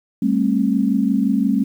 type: tone cluster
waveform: sine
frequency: 197.8 / 223.6 / 269.1 Hz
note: G3 / A3 / C4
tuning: +16 / +28 / +49 cents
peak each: -19 dBFS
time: 0.22-1.64 s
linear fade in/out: 5 ms
effects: 8-bit